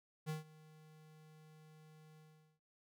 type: tone with ADSR envelope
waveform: square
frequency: 155.56 Hz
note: D#3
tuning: in tune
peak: -38 dBFS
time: 0.26-2.6 s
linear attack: 34 ms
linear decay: 140 ms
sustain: -22 dB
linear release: 420 ms
effects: none